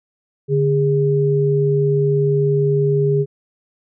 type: tone pair together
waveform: sine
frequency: 144.89 / 408.5 Hz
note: D3 / G#4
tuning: -23 / -29 cents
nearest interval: octave + tritone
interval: 1794 cents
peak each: -16 dBFS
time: 0.48-3.26 s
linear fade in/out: 50 ms
effects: none